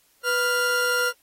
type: tone pair together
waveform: 40% pulse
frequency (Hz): 493.9 / 1401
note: B4 / F6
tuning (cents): 0 / +5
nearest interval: octave + tritone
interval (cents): 1805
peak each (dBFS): -25 / -21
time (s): 0.23-1.13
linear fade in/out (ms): 50
effects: white hiss -62 dBFS RMS until 1.22 s + AAC 48 kbps